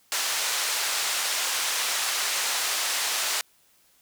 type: band-pass noise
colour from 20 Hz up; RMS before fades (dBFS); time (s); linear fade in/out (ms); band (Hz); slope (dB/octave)
white; -27; 0.12-3.41; 0; 720 to 7600; 12
effects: white hiss -62 dBFS RMS until 4.01 s